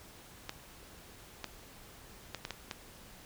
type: clicks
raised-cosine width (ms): 0.2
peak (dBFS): -20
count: 6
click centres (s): 0.494 / 1.443 / 2.347 / 2.451 / 2.507 / 2.712
effects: pink hiss -54 dBFS RMS until 3.25 s